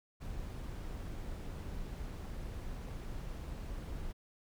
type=noise; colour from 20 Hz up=brown; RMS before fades=-42 dBFS; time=0.2-4.13 s; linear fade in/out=20 ms; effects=none